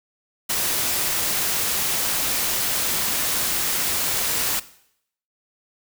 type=noise; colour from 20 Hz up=white; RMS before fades=-23 dBFS; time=0.49-4.6 s; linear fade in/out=10 ms; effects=noise-tail reverb RT60 0.7 s tail -17 dB re dry

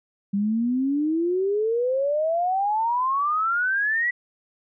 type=exponential sweep; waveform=sine; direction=up; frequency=196 to 1975.5 Hz; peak=-20 dBFS; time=0.33-4.11 s; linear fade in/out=10 ms; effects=none

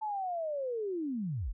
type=linear sweep; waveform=sine; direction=down; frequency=880 to 30.33 Hz; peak=-32 dBFS; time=0.01-1.53 s; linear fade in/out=20 ms; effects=none

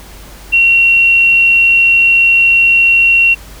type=tone; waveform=sine; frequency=2737 Hz; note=F7; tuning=36 cents flat; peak=-5 dBFS; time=0.52-3.35 s; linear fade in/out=20 ms; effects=added 50 Hz sine -34 dBFS peak until 3.6 s + pink hiss -36 dBFS RMS until 3.6 s

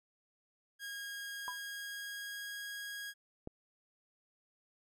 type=tone with pitch glide; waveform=sawtooth; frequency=1633 to 1643.4 Hz; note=G#6 to G#6; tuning=-30 to -19 cents; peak=-38 dBFS; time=0.79-3.14 s; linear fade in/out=50 ms; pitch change=+11 cents; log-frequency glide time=1.36-2.67 s
type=tone with exponential decay; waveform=sine; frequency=993 Hz; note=B5; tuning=9 cents sharp; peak=-34 dBFS; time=1.48-1.59 s; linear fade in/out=0 ms; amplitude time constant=23 ms
type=click; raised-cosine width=2 ms; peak=-29 dBFS; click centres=3.474 s
effects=none

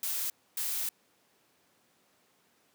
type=noise bursts at uneven times; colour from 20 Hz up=blue; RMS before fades=-33 dBFS; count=2; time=0.03-0.3 / 0.57-0.89 s; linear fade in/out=2 ms; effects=pink hiss -68 dBFS RMS until 2.74 s + high-pass 200 Hz 12 dB/octave

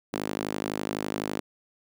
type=tone with high-pass filter; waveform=sawtooth; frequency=51.91 Hz; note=G#1; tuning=in tune; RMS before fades=-32 dBFS; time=0.13-1.4 s; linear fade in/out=5 ms; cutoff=270 Hz; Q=1.5; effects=none

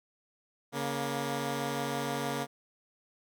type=tone pair together; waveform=10% pulse; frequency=140.45 / 236.2 Hz; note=C#3 / A#3; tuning=+23 / +23 cents; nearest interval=major sixth; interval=900 cents; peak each=-26 dBFS; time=0.72-2.47 s; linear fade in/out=50 ms; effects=none

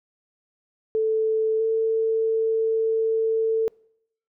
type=tone pair in turn; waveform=sine; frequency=440 / 446.1 Hz; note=A4 / A4; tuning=0 / +24 cents; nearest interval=unison; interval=24 cents; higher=second; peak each=-19 dBFS; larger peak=neither; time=0.95-1.6 / 1.6-3.68 s; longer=second; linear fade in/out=0 ms; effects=noise-tail reverb RT60 0.7 s tail -26 dB re dry

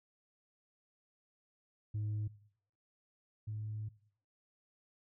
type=tone pair in turn; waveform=sine; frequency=105.9 / 107.32 Hz; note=G#2 / A2; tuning=+34 / -43 cents; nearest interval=unison; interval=23 cents; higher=second; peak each=-32 / -37 dBFS; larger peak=first; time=1.94-2.28 / 3.47-3.89 s; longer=second; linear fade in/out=10 ms; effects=noise-tail reverb RT60 0.6 s tail -19 dB re dry + tanh soft clip ceiling -33 dBFS

